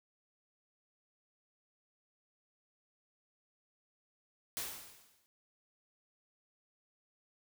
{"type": "noise with exponential decay", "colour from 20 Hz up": "white", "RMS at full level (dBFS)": -37, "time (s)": [4.57, 5.26], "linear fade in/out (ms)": 0, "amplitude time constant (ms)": 150, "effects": []}